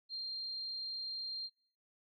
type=tone; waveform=sine; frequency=4188 Hz; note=C8; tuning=1 cent sharp; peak=-38 dBFS; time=0.09-1.5 s; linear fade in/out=50 ms; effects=noise-tail reverb RT60 0.6 s tail -26 dB re dry + MP3 96 kbps